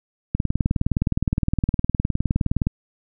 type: click train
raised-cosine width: 5 ms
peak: -7 dBFS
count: 46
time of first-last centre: 0.35-2.67 s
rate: 19.4 Hz
effects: none